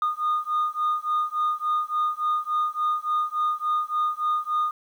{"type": "beating tone pair", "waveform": "sine", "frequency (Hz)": [1224, 1227.5], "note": ["D#6", "D#6"], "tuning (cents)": [-29, -24], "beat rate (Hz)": 3.5, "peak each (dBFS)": -24, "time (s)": [0.02, 4.71], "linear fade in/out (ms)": 2, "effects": ["tanh soft clip ceiling -18 dBFS", "9-bit"]}